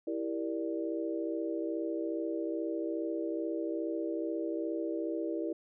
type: chord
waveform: sine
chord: E half-diminished seventh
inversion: none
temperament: equal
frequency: 329.6 / 392 / 466.2 / 587.3 Hz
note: E4 / G4 / Bb4 / D5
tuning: 0 / 0 / 0 / 0 cents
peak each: -34 / -40 / -39 / -40 dBFS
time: 0.07-5.53 s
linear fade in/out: 5 ms
effects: none